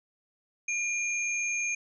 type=tone pair together; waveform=sine; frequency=2408 / 6429 Hz; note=D7 / G8; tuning=+43 / +43 cents; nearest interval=octave + perfect fourth; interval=1700 cents; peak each=-29 / -33 dBFS; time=0.68-1.75 s; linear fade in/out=5 ms; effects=none